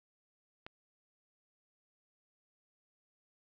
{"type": "click", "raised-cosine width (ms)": 0.3, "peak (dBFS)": -28, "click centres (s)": 0.665, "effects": ["low-pass 4000 Hz 12 dB/octave", "11-bit"]}